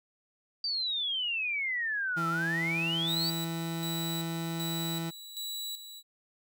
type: exponential two-way sweep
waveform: sine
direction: down then up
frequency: 4699 to 1307 to 4699 Hz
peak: -29 dBFS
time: 0.64-3.3 s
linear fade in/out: 2 ms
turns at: 2.28 s
type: tone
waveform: 30% pulse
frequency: 165.8 Hz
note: E3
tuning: 10 cents sharp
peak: -30 dBFS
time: 2.16-5.11 s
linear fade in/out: 20 ms
type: tone with tremolo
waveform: sawtooth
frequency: 3922 Hz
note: B7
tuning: 13 cents flat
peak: -32 dBFS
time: 3.06-6.03 s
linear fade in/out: 50 ms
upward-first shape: square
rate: 1.3 Hz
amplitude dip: 65%
effects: none